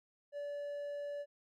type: tone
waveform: triangle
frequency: 577 Hz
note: D5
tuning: 31 cents flat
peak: -37 dBFS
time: 0.32-1.26 s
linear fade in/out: 50 ms
effects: none